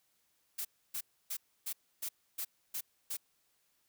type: noise bursts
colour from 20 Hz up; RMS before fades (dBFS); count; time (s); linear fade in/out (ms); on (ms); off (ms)
blue; -38; 8; 0.58-3.17; 10; 70; 290
effects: white hiss -75 dBFS RMS until 3.88 s